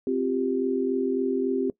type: chord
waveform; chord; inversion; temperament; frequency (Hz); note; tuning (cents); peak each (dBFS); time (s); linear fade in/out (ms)
sine; C suspended fourth; none; just; 261.6 / 348.8 / 392.4; C4 / F4 / G4; 0 / -2 / +2; -26 / -30 / -26; 0.07-1.7; 2
effects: noise-tail reverb RT60 0.1 s tail -20 dB re dry

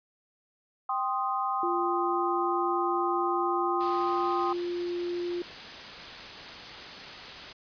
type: chord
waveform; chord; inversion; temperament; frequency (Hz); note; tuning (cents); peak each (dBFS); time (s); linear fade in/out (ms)
sine; C minor; second; equal; 784 / 1046.5 / 1244.5; G5 / C6 / Eb6; 0 / 0 / 0; -31; 0.89-4.53; 5
type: tone with pitch glide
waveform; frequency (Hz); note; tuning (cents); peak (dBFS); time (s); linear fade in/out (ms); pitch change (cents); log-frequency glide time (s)
sine; 347.4 to 350.2; F4 to F4; -9 to +5; -29; 1.63-5.42; 2; +14; 1.77-4.65
type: noise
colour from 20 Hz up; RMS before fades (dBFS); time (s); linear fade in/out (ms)
white; -41; 3.8-7.53; 10
effects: resampled to 11025 Hz

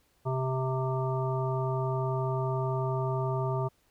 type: harmonic tone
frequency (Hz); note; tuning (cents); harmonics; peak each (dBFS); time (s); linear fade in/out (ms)
130.81; C3; 0; 1 / 3 / 5 / 7 / 9; -29 / -34 / -36 / -37 / -39; 0.25-3.69; 20
effects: pink hiss -69 dBFS RMS until 3.9 s

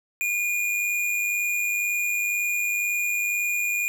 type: tone with amplitude modulation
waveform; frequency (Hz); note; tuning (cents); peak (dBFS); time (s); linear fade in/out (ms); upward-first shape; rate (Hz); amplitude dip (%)
square; 2432; D#7; -40; -22; 0.21-3.88; 0; sine; 102; 35
effects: none

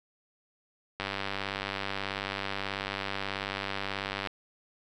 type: click train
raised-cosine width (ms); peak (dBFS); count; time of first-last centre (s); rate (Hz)
0.3; -16; 323; 1-4.272; 98.4
effects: none

